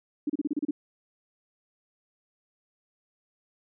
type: tone bursts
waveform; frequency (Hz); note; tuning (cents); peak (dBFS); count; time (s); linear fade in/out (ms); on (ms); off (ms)
sine; 293.7; D4; 0; -24; 8; 0.27-0.71; 5; 27; 32
effects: none